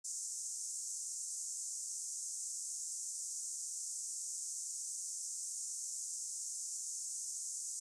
pink band-pass noise, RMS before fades -43 dBFS, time 0.04-7.8 s, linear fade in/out 10 ms, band 6200 to 8800 Hz, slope 48 dB/octave, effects none

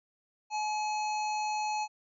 harmonic tone, 850 Hz, G#5, 40 cents sharp, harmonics 1 / 3 / 5 / 7 / 8, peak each -30 / -40 / -44 / -47 / -48 dBFS, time 0.5-1.88 s, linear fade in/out 50 ms, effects none

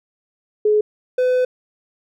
sine / triangle tone pair in turn, 423.3 / 504.7 Hz, G#4 / B4, +33 / +38 cents, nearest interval minor third, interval 305 cents, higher second, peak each -12 dBFS, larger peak neither, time 0.65-0.81 / 1.18-1.45 s, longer second, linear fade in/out 5 ms, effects none

